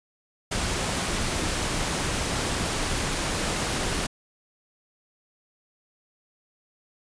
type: noise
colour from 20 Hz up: pink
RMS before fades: -27 dBFS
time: 0.51-4.07 s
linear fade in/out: 10 ms
effects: resampled to 22050 Hz